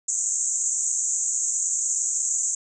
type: band-pass noise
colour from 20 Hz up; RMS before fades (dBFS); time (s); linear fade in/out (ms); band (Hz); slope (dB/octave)
pink; -25; 0.08-2.55; 5; 6500 to 7800; 96
effects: none